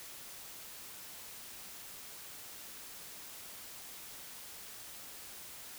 silence, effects white hiss -49 dBFS RMS until 5.78 s

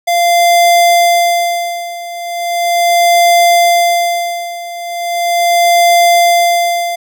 square tone with tremolo, 692 Hz, F5, 16 cents flat, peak -6 dBFS, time 0.07-6.96 s, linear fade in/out 10 ms, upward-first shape sine, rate 0.38 Hz, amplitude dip 85%, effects none

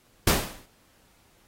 pink noise with exponential decay, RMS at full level -17 dBFS, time 0.27-0.66 s, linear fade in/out 5 ms, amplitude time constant 83 ms, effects pink hiss -62 dBFS RMS until 1.47 s + AAC 48 kbps

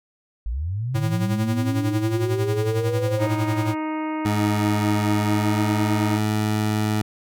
sine linear sweep, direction up, 48.84 to 542 Hz, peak -23 dBFS, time 0.46-3.27 s, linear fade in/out 0 ms
square tone with tremolo, 110 Hz, A2, in tune, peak -20 dBFS, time 0.94-3.75 s, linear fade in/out 20 ms, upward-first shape sine, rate 11 Hz, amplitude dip 65%
harmonic tone, 311.1 Hz, D#4, in tune, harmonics 1 / 2 / 3 / 4 / 5 / 6 / 7 / 8 / 9, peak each -25 / -35 / -31 / -37 / -45 / -44 / -39 / -48 / -50 dBFS, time 3.18-6.2 s, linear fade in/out 50 ms
20% pulse tone with pitch glide, 105.2 to 106.85 Hz, G#2 to G#2, +23 to +50 cents, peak -15 dBFS, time 4.25-7.02 s, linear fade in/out 5 ms, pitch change +27 cents, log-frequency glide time 5.26-5.64 s
effects none

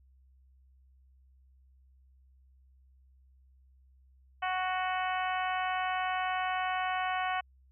harmonic tone with a mistuned harmonic, 370 Hz, F#4, in tune, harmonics 2 / 3 / 4 / 5 / 6 / 7 / 8, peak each -32 / -36 / -38 / -40 / -42 / -43 / -44 dBFS, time 4.42-7.41 s, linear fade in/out 10 ms, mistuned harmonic 8, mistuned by +21 cents, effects added 65 Hz sine -59 dBFS peak until 7.71 s

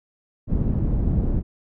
pink low-pass noise, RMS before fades -21 dBFS, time 0.47-1.43 s, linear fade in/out 50 ms, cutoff 220 Hz, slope 12 dB/octave, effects none

